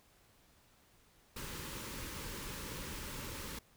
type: band-stop noise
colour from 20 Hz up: pink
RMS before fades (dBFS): -44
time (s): 1.36-3.59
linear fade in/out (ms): 5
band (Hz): 590 to 840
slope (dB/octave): 96
effects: pink hiss -67 dBFS RMS until 3.76 s